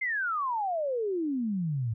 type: exponential sweep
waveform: sine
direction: down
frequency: 2135 to 106.2 Hz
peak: -27 dBFS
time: 0.01-1.94 s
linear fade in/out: 10 ms
effects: none